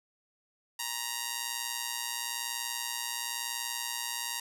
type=tone with amplitude modulation; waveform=5% pulse; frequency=940 Hz; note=A#5; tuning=14 cents sharp; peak=-18 dBFS; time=0.79-4.4 s; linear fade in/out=5 ms; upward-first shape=sine; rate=121 Hz; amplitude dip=70%; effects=none